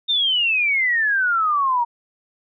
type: exponential sweep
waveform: sine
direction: down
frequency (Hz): 3686 to 930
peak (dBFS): -16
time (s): 0.08-1.85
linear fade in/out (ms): 20
effects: none